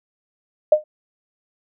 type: tone with exponential decay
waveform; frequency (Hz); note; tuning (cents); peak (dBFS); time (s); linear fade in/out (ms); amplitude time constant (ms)
sine; 610; D#5; -34; -5; 0.72-0.84; 5; 24
effects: none